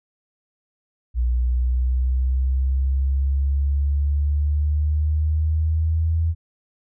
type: exponential sweep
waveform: sine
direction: up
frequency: 60.1 to 82.4 Hz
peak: -17 dBFS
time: 1.14-6.35 s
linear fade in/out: 50 ms
effects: none